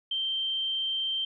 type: tone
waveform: sine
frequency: 3136 Hz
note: G7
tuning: in tune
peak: -27 dBFS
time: 0.11-1.25 s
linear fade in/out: 5 ms
effects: none